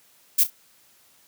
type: noise with echo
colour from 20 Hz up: violet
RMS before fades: -17 dBFS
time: 0.38-0.44 s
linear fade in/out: 10 ms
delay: 32 ms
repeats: 2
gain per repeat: -13 dB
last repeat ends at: 0.504 s
effects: white hiss -58 dBFS RMS until 1.27 s + high-pass 80 Hz 12 dB/octave